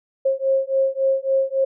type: beating tone pair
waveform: sine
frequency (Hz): 535 / 538.6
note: C5 / C#5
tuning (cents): +38 / -50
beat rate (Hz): 3.6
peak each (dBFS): -20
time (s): 0.25-1.65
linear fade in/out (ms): 10
effects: none